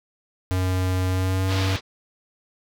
square tone with pitch glide, 92.5 to 95.27 Hz, F#2 to G2, 0 to -49 cents, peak -21 dBFS, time 0.51-1.76 s, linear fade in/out 0 ms, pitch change +51 cents, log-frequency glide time 1.08-1.56 s
white low-pass noise, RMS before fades -31 dBFS, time 1.47-1.81 s, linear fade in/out 50 ms, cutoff 4500 Hz, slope 24 dB/octave
effects none

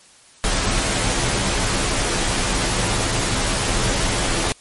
pink noise with comb filter, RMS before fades -20 dBFS, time 0.44-4.52 s, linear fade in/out 0 ms, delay 13 ms, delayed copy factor -0.7, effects white hiss -49 dBFS RMS until 4.6 s + MP3 48 kbps

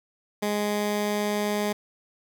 15% pulse tone, 207.7 Hz, G#3, in tune, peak -18 dBFS, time 0.42-1.73 s, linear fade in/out 10 ms, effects none

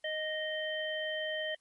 harmonic tone, 621 Hz, D#5, 3 cents flat, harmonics 1 / 3 / 5, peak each -36 / -37 / -39 dBFS, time 0.04-1.55 s, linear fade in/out 5 ms, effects white hiss -75 dBFS RMS until 1.6 s + MP3 48 kbps

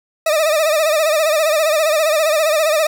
40% pulse tone with vibrato, 622.3 Hz, D#5, in tune, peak -12 dBFS, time 0.26-2.87 s, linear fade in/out 5 ms, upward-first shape sine, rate 15 Hz, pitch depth 87 cents each way, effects 8-bit

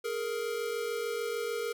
square tone pair together, 419.5 / 466.2 Hz, G#4 / A#4, +17 / 0 cents, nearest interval major second, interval 183 cents, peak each -37 / -34 dBFS, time 0.04-1.73 s, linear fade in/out 10 ms, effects none

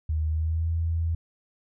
sine tone with pitch glide, 78 to 82.54 Hz, D#2 to E2, +5 to +3 cents, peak -23 dBFS, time 0.09-1.15 s, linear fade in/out 5 ms, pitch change +98 cents, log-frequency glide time 0.28-0.69 s, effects none

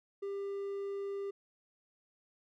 triangle tone, 397.7 Hz, G4, 25 cents sharp, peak -34 dBFS, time 0.22-1.31 s, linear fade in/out 10 ms, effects none

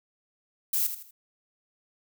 violet noise with echo, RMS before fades -26 dBFS, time 0.73-0.87 s, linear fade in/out 5 ms, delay 80 ms, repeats 3, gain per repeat -9 dB, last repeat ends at 1.11 s, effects none

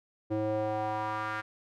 square tone with band-pass filter sweep, 107.7 Hz, A2, 37 cents flat, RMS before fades -32 dBFS, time 0.3-1.42 s, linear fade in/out 20 ms, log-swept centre 400 to 1500 Hz, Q 2.8, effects none

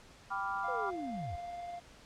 sine chord, G dominant seventh, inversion none, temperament equal, 784 / 987.8 / 1174.7 / 1396.9 Hz, G5 / B5 / D6 / F6, 0 / 0 / 0 / 0 cents, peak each -39 dBFS, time 0.3-0.91 s, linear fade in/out 20 ms
triangle tone with tremolo, 698.5 Hz, F5, in tune, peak -37 dBFS, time 0.63-1.8 s, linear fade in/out 20 ms, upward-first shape square, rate 20 Hz, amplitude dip 25%
sine linear sweep, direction down, 523.3 to 65.41 Hz, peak -38 dBFS, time 0.68-1.36 s, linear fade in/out 5 ms
effects pink hiss -57 dBFS RMS until 2.05 s + low-pass 7000 Hz 12 dB/octave

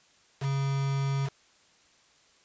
triangle tone with quantisation, 137.4 Hz, C#3, 15 cents flat, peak -24 dBFS, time 0.4-1.3 s, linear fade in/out 50 ms, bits 6, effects white hiss -62 dBFS RMS until 2.44 s + resampled to 16000 Hz

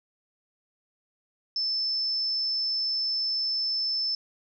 sine tone, 5274 Hz, E8, in tune, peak -25 dBFS, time 1.56-4.15 s, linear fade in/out 2 ms, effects none

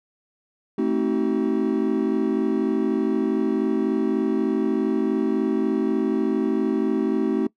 triangle chord, A diminished seventh, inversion none, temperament just, 220 / 264 / 316.8 / 380.2 Hz, A3 / C4 / Eb4 / Gb4, 0 / +16 / +31 / +47 cents, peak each -23 dBFS, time 0.78-7.47 s, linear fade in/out 5 ms, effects noise-tail reverb RT60 0.1 s tail -21 dB re dry

